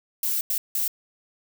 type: noise bursts at uneven times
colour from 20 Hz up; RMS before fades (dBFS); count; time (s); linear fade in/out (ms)
violet; -25; 3; 0.23-0.41 / 0.5-0.58 / 0.75-0.88; 2
effects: none